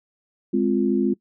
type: chord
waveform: sine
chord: F minor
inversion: first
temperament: equal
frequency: 207.7 / 261.6 / 349.2 Hz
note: Ab3 / C4 / F4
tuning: 0 / 0 / 0 cents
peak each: -22 dBFS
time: 0.53-1.14 s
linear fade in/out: 10 ms
effects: noise-tail reverb RT60 0.1 s tail -21 dB re dry